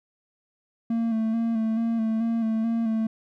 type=tone with vibrato; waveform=triangle; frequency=225.7 Hz; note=A3; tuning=44 cents sharp; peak=-20 dBFS; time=0.9-3.07 s; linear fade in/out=5 ms; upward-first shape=square; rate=2.3 Hz; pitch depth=29 cents each way; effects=none